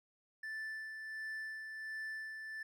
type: tone with tremolo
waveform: triangle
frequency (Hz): 1760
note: A6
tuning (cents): 0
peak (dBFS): -38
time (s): 0.43-2.63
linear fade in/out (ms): 5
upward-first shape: sine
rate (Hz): 1.4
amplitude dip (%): 40
effects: none